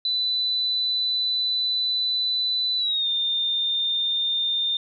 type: tone with pitch glide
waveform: sine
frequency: 3992 to 3619 Hz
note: B7 to A7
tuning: +18 to +48 cents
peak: -21 dBFS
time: 0.05-4.77 s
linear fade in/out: 2 ms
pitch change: -170 cents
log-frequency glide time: 2.77-3.08 s
effects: none